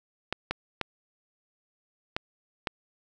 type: clicks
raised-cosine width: 0.3 ms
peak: -12 dBFS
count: 5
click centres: 0.326 / 0.51 / 0.813 / 2.165 / 2.672 s
effects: none